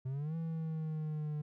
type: exponential two-way sweep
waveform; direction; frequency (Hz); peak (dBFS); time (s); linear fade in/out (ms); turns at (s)
triangle; up then down; 127.1 to 164.81 to 149.2; -33; 0.05-1.42; 10; 0.36
effects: none